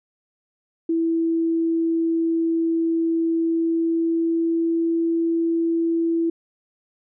sine tone with pitch glide, 329.6 to 332.3 Hz, E4 to E4, 0 to +14 cents, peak -18 dBFS, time 0.89-6.3 s, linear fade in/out 5 ms, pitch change +14 cents, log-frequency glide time 3.35-5 s, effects none

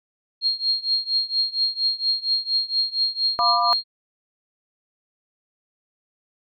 sine tone with tremolo, 4240 Hz, C8, 22 cents sharp, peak -16 dBFS, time 0.41-3.84 s, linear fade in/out 50 ms, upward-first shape triangle, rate 4.3 Hz, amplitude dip 95%
sine chord, B diminished, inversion second, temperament equal with one note detuned, 698.5 / 987.8 / 1190.4 Hz, F5 / B5 / D6, 0 / 0 / +23 cents, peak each -23 / -22 / -21 dBFS, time 3.39-3.73 s, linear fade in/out 0 ms
effects none

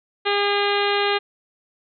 harmonic tone, 405.8 Hz, G#4, 40 cents flat, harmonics 1 / 2 / 3 / 4 / 5 / 6 / 7 / 8 / 9 / 10, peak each -22 / -25 / -27 / -28 / -29 / -30 / -30 / -31 / -32 / -32 dBFS, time 0.25-1.19 s, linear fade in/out 20 ms, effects none

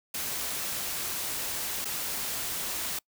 white noise with dropouts, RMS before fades -33 dBFS, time 0.14-2.99 s, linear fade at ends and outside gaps 5 ms, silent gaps 1.846-1.853 s, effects noise-tail reverb RT60 0.1 s tail -26 dB re dry

